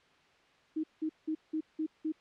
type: tone bursts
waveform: sine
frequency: 313.8 Hz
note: D#4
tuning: 15 cents sharp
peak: -30 dBFS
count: 6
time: 0.76-2.122 s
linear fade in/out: 10 ms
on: 77 ms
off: 180 ms
effects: white hiss -64 dBFS RMS until 2.2 s + low-pass 3000 Hz 12 dB/octave